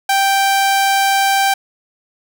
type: tone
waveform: sawtooth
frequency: 784 Hz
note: G5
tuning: in tune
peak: -8 dBFS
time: 0.09-1.54 s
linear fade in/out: 5 ms
effects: none